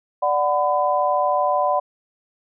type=chord; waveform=sine; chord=B minor; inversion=first; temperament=equal with one note detuned; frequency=587.3 / 740 / 1006.2 Hz; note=D5 / F#5 / B5; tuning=0 / 0 / +32 cents; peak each=-21 dBFS; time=0.22-1.8 s; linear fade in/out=10 ms; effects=none